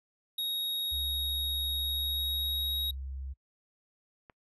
square tone with pitch glide, 3766 to 3794 Hz, A#7 to A#7, +17 to +30 cents, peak -31 dBFS, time 0.38-2.91 s, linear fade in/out 5 ms, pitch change +13 cents, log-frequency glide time 1.73-2.8 s
sine tone, 66.7 Hz, C2, 34 cents sharp, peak -36 dBFS, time 0.91-3.34 s, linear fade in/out 20 ms
click, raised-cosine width 0.5 ms, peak -36 dBFS, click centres 4.298 s
effects noise-tail reverb RT60 0.1 s tail -25 dB re dry

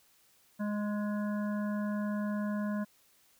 harmonic tone with a mistuned harmonic, 207.7 Hz, G#3, in tune, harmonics 1 / 3 / 5 / 7 / 8, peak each -31 / -41 / -45 / -48 / -49 dBFS, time 0.59-2.85 s, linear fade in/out 20 ms, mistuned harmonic 8, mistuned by +17 cents, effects white hiss -66 dBFS RMS until 3.39 s

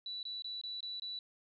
sine tone bursts, 3951 Hz, B7, in tune, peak -39 dBFS, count 6, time 0.06-1.19 s, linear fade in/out 2 ms, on 170 ms, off 22 ms, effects none

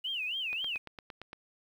sine tone with vibrato, 2815 Hz, F7, 13 cents sharp, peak -32 dBFS, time 0.04-0.78 s, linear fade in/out 10 ms, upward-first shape sine, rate 3.7 Hz, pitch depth 230 cents each way
click train, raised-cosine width 0.3 ms, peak -27 dBFS, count 8, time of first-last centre 0.53-1.331 s, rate 8.74 Hz
effects 10-bit

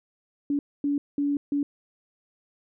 sine tone bursts at uneven times, 286.1 Hz, D4, 45 cents flat, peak -22 dBFS, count 4, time 0.5-0.59 / 0.84-0.98 / 1.18-1.37 / 1.52-1.63 s, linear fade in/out 2 ms, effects none

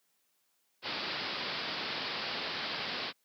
white low-pass noise, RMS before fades -37 dBFS, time 0.82-3.13 s, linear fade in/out 50 ms, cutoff 5000 Hz, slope 96 dB/octave, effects white hiss -75 dBFS RMS until 3.24 s + high-pass 150 Hz 12 dB/octave

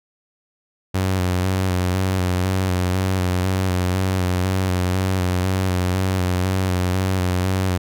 sawtooth tone with vibrato, 92.5 Hz, F#2, in tune, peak -14 dBFS, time 0.94-7.78 s, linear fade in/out 10 ms, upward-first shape square, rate 2 Hz, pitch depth 34 cents each way, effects none

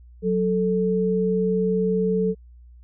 sine tone pair together, 185 / 440 Hz, F#3 / A4, 0 / 0 cents, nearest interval octave + minor third, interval 1500 cents, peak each -22 / -21 dBFS, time 0.22-2.35 s, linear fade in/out 50 ms, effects added 60 Hz sine -44 dBFS peak until 2.83 s

